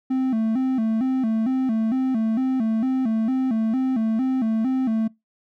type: tone with vibrato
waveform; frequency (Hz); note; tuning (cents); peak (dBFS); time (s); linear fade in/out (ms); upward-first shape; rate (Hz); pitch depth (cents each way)
triangle; 240.7; B3; -44; -17; 0.1-5.08; 10; square; 2.2; 140
effects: noise-tail reverb RT60 0.2 s tail -24 dB re dry